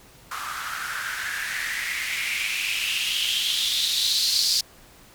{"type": "noise with band-pass filter sweep", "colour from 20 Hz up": "blue", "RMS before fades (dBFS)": -26, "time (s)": [0.31, 4.61], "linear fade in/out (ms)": 5, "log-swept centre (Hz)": [1200, 4700], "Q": 5.3, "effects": ["pink hiss -51 dBFS RMS until 5.14 s"]}